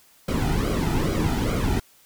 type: noise with flanger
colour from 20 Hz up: brown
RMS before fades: -23 dBFS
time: 0.28-1.8 s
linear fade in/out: 5 ms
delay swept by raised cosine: 1.1 to 1.85 ms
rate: 2.4 Hz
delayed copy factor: -0.7
effects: white hiss -56 dBFS RMS until 2.05 s